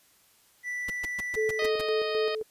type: tone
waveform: triangle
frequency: 1971 Hz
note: B6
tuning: 4 cents flat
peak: -29 dBFS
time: 0.63-1.7 s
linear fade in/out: 50 ms
type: noise bursts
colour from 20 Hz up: pink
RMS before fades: -37 dBFS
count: 7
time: 0.88-1.814 s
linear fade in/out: 5 ms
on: 22 ms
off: 130 ms
type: tone with tremolo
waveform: sine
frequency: 435.6 Hz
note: A4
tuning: 17 cents flat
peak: -24 dBFS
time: 1.36-2.43 s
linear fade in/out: 20 ms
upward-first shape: square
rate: 3.8 Hz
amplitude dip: 50%
type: harmonic tone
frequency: 622.3 Hz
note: D#5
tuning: in tune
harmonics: 1 / 2 / 3 / 4 / 5 / 6 / 7 / 8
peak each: -34 / -37 / -39 / -40 / -41 / -42 / -42 / -43 dBFS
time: 1.59-2.35 s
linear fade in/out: 2 ms
effects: white hiss -62 dBFS RMS until 2.5 s + resampled to 32000 Hz